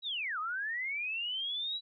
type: linear two-way sweep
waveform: sine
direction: down then up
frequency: 3952 to 1202 to 3952 Hz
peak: -33 dBFS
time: 0.02-1.81 s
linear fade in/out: 50 ms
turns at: 0.39 s
effects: none